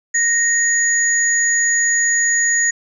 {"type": "tone pair together", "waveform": "sine", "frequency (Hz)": [1864.7, 6800], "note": ["A#6", "G#8"], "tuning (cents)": [0, 40], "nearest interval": "octave + minor seventh", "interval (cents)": 2240, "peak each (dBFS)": -16, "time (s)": [0.14, 2.71], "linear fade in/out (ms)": 10, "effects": []}